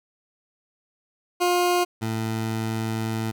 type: tone pair in turn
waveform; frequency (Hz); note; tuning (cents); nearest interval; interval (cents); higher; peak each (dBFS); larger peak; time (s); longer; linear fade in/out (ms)
20% pulse; 354.9 / 111.5; F4 / A2; +28 / +23; octave + minor sixth; 2005; first; -14 / -20; first; 1.4-1.85 / 2.01-3.32; second; 20
effects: none